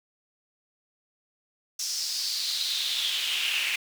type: noise with high-pass filter sweep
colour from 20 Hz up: brown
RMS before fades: -29 dBFS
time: 1.79-3.76 s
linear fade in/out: 5 ms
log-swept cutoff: 5700 to 2500 Hz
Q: 4.7
effects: none